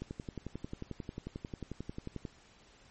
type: click train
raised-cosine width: 3 ms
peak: -26 dBFS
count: 26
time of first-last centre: 0.02-2.252 s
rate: 11.2 Hz
effects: pink hiss -61 dBFS RMS until 2.9 s + MP3 32 kbps